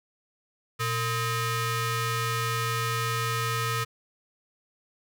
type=ring-modulated tone; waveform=sawtooth; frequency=575 Hz; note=D5; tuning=37 cents flat; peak=-19 dBFS; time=0.79-3.85 s; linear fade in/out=20 ms; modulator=694 Hz; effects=none